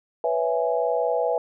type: chord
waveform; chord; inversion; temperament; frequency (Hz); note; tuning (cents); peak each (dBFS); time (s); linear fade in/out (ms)
sine; C# minor seventh; third; equal; 493.9 / 554.4 / 659.3 / 830.6; B4 / C#5 / E5 / G#5; 0 / 0 / 0 / 0; -24 / -29 / -25 / -28; 0.24-1.38; 2
effects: none